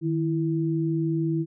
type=tone pair together; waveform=sine; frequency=155.56 / 329.6 Hz; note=D#3 / E4; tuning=0 / 0 cents; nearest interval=octave + minor second; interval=1300 cents; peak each=-25 dBFS; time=0.01-1.46 s; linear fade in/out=50 ms; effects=none